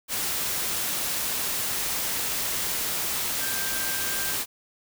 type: tone in noise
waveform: sine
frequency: 1578 Hz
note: G6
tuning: 11 cents sharp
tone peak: -35 dBFS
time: 3.38-4.35 s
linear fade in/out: 50 ms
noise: white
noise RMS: -28 dBFS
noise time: 0.08-4.46 s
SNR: -10 dB
effects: none